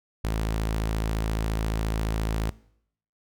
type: tone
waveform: sawtooth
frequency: 54.4 Hz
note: A1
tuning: 19 cents flat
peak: -21 dBFS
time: 0.24-2.5 s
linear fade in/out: 5 ms
effects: noise-tail reverb RT60 0.7 s tail -21 dB re dry